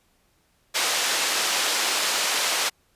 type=band-pass noise; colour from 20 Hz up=white; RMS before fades=-24 dBFS; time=0.74-2.7 s; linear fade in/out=20 ms; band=440 to 6100 Hz; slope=12 dB/octave; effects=pink hiss -65 dBFS RMS until 2.95 s + resampled to 32000 Hz